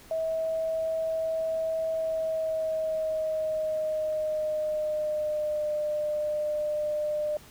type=tone with pitch glide; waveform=sine; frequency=645 to 601.8 Hz; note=E5 to D5; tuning=-38 to +42 cents; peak=-26 dBFS; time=0.11-7.37 s; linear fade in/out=2 ms; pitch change=-120 cents; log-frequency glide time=1.93-5.73 s; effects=pink hiss -52 dBFS RMS until 7.5 s